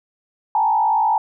sine tone with frequency modulation, 870 Hz, A5, 20 cents flat, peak -14 dBFS, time 0.55-1.18 s, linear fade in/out 2 ms, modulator 56.6 Hz, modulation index 1.1, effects none

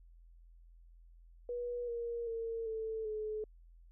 sine tone with pitch steps, 484.5 / 470.2 / 456.3 / 442.8 / 429.7 Hz, B4 / A#4 / A#4 / A4 / A4, -33 / +15 / -37 / +11 / -41 cents, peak -36 dBFS, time 1.49-3.44 s, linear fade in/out 2 ms, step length 390 ms, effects added 42 Hz sine -56 dBFS peak until 3.91 s

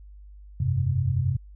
sine chord, F suspended second, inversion none, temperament equal with one note detuned, 87.31 / 97.55 / 130.81 Hz, F2 / G2 / C3, 0 / -8 / 0 cents, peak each -28 / -26 / -24 dBFS, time 0.6-1.37 s, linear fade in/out 5 ms, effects added 50 Hz sine -43 dBFS peak until 1.55 s

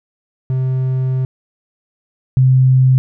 triangle / sine tone pair in turn, 130 / 130 Hz, C3 / C3, -11 / -11 cents, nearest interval unison, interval 0 cents, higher neither, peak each -12 / -7 dBFS, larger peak second, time 0.5-1.25 / 2.37-2.98 s, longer first, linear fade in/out 0 ms, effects none

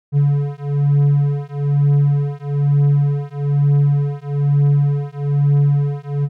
triangle beating tone pair, 142.5 / 143.6 Hz, C#3 / D3, +48 / -39 cents, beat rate 1.1 Hz, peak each -14 dBFS, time 0.12-6.29 s, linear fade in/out 50 ms, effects none

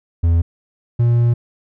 triangle tone pair in turn, 84 / 118.79 Hz, E2 / A#2, +33 / +33 cents, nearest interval tritone, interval 600 cents, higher second, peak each -9 dBFS, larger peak neither, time 0.23-0.42 / 0.99-1.34 s, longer second, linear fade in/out 10 ms, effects none

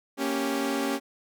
sawtooth chord, G diminished, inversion first, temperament equal, 233.1 / 277.2 / 392 Hz, Bb3 / Db4 / G4, 0 / 0 / 0 cents, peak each -29 / -24 / -28 dBFS, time 0.17-1 s, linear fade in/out 50 ms, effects none

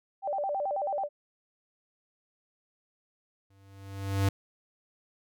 sine tone with vibrato, 677 Hz, E5, 46 cents sharp, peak -28 dBFS, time 0.22-1.09 s, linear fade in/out 50 ms, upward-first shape square, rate 9.2 Hz, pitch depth 250 cents each way
square tone with exponential growth, 98 Hz, G2, in tune, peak -22 dBFS, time 3.5-4.29 s, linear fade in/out 5 ms, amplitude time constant 170 ms
effects none

